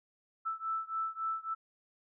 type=beating tone pair; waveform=sine; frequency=1318.5 / 1322.1 Hz; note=E6 / E6; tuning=0 / +5 cents; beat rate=3.6 Hz; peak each=-36 / -37 dBFS; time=0.45-1.55 s; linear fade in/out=20 ms; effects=none